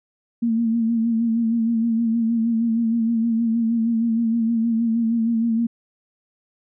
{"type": "tone with vibrato", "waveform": "sine", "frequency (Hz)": 228.9, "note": "A#3", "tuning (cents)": -31, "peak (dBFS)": -17, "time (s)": [0.42, 5.67], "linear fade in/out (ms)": 10, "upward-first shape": "sine", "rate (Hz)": 6.4, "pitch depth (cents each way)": 45, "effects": []}